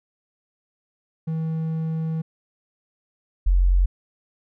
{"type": "tone pair in turn", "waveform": ["triangle", "sine"], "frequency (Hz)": [160.6, 45.07], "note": ["E3", "F#1"], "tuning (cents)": [-45, -45], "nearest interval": "octave + minor seventh", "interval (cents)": 2200, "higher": "first", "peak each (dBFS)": [-21, -14], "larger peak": "second", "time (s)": [[1.27, 2.22], [3.46, 3.86]], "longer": "first", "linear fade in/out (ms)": 10, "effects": []}